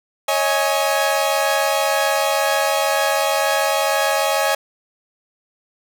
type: chord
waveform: sawtooth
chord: C# suspended second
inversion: none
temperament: equal with one note detuned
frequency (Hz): 554.4 / 634.6 / 830.6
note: C#5 / D#5 / G#5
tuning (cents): 0 / +34 / 0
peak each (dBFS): -17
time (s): 0.28-4.55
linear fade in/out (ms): 5
effects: none